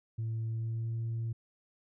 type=tone with pitch glide; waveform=sine; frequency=112.6 to 114.44 Hz; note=A2 to A#2; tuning=+40 to -31 cents; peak=-30 dBFS; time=0.18-1.33 s; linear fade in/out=10 ms; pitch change=+29 cents; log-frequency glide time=0.46-0.95 s; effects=tanh soft clip ceiling -30 dBFS